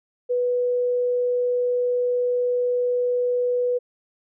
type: tone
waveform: sine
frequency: 492.1 Hz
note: B4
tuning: 6 cents flat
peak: -19 dBFS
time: 0.29-3.79 s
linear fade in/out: 20 ms
effects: none